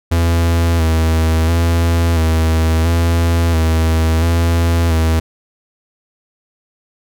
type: tone with vibrato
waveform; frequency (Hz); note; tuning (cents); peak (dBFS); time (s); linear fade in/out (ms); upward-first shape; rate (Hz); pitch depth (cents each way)
45% pulse; 82.41; E2; 0; -11; 0.11-5.2; 10; square; 0.73; 35
effects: none